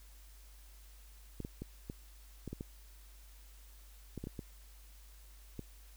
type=clicks; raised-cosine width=3 ms; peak=-28 dBFS; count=12; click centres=1.403 / 1.449 / 1.62 / 1.899 / 2.477 / 2.53 / 2.609 / 4.177 / 4.24 / 4.271 / 4.392 / 5.593 s; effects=added 50 Hz sine -54 dBFS peak until 5.96 s + white hiss -63 dBFS RMS until 5.96 s